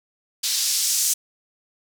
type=noise with band-pass filter sweep; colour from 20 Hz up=blue; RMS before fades=-22 dBFS; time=0.43-1.14 s; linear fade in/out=10 ms; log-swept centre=4300 to 6900 Hz; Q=1.5; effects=none